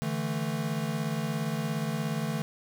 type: chord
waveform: square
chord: D suspended second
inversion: none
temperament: equal with one note detuned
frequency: 146.83 / 163.96 / 220 Hz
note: D3 / E3 / A3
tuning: 0 / -9 / 0 cents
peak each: -34 dBFS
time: 0.02-2.42 s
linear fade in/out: 0 ms
effects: none